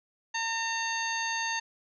harmonic tone, 910 Hz, A#5, 42 cents flat, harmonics 1 / 2 / 3 / 4 / 5 / 7, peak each -34 / -33 / -37 / -41 / -39 / -37 dBFS, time 0.34-1.6 s, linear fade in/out 10 ms, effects none

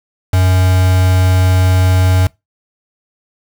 triangle tone with quantisation, 92.5 Hz, F#2, in tune, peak -6 dBFS, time 0.33-2.27 s, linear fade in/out 5 ms, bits 3, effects noise-tail reverb RT60 0.2 s tail -23 dB re dry

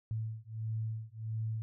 sine beating tone pair, 110 / 111.5 Hz, A2 / A2, 0 / +23 cents, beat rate 1.5 Hz, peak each -38 / -38 dBFS, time 0.11-1.62 s, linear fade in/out 0 ms, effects none

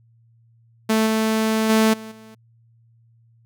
sawtooth tone with level steps, 220 Hz, A3, in tune, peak -12 / -14 / -10 / -30 / -38 dBFS, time 0.89-2.35 s, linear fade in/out 10 ms, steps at 1.06 / 1.69 / 1.93 / 2.11 s, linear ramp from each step 10 ms, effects added 115 Hz sine -53 dBFS peak until 3.45 s

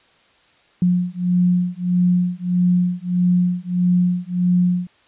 sine beating tone pair, 177.9 / 179.5 Hz, F3 / F3, +32 / +48 cents, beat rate 1.6 Hz, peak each -18 dBFS, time 0.82-4.87 s, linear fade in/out 2 ms, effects white hiss -55 dBFS RMS until 5.07 s + resampled to 8000 Hz

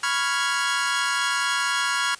sawtooth chord, C# dominant seventh, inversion third, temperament equal, 987.8 / 1108.7 / 1396.9 / 1661.2 Hz, B5 / C#6 / E#6 / G#6, 0 / 0 / 0 / 0 cents, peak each -26 / -25 / -22 / -23 dBFS, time 0.03-2.15 s, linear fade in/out 5 ms, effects white hiss -45 dBFS RMS until 2.19 s + resampled to 22050 Hz

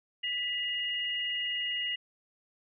sine tone pair together, 1975.5 / 2856 Hz, B6 / F7, 0 / +38 cents, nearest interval tritone, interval 638 cents, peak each -36 / -31 dBFS, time 0.23-1.96 s, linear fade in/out 10 ms, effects none

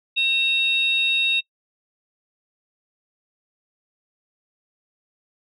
sine tone pair together, 2697 / 3745 Hz, E7 / A#7, +39 / +7 cents, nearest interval tritone, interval 568 cents, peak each -20 dBFS, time 0.16-1.41 s, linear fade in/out 20 ms, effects noise-tail reverb RT60 0.1 s tail -24 dB re dry + tanh soft clip ceiling -10 dBFS

